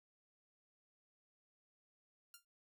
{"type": "tone with exponential decay", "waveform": "5% pulse", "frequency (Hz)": 1396.9, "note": "F6", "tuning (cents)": 0, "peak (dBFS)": -40, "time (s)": [2.34, 2.45], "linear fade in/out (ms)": 2, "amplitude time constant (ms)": 23, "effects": ["noise-tail reverb RT60 0.1 s tail -23 dB re dry"]}